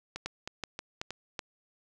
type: two click trains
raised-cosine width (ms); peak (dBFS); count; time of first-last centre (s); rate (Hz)
0.2; -20 / -17; 4 / 4; 0.16-1.106 / 0.26-1.392; 3.17 / 2.65
effects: none